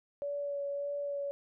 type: tone with vibrato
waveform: sine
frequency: 569 Hz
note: C#5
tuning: 45 cents sharp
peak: -33 dBFS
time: 0.22-1.31 s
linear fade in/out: 0 ms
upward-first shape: sine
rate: 1.7 Hz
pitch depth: 14 cents each way
effects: none